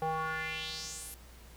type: tone with band-pass filter sweep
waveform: square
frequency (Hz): 159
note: D#3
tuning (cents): +38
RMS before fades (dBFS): -37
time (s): 0.02-1.14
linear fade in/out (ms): 0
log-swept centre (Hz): 690 to 12000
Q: 3.2
effects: added 60 Hz sine -52 dBFS peak until 1.56 s + pink hiss -57 dBFS RMS until 1.56 s